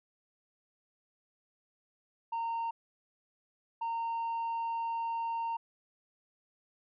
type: tone bursts at uneven times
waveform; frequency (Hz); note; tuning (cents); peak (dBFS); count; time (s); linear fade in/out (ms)
sine; 920; A#5; -23; -29; 2; 2.32-2.71 / 3.81-5.57; 10
effects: tanh soft clip ceiling -31 dBFS